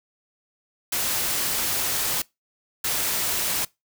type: noise bursts at uneven times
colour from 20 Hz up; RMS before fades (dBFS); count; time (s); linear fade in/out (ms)
white; -25; 2; 0.92-2.22 / 2.84-3.65; 5
effects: noise-tail reverb RT60 0.2 s tail -23 dB re dry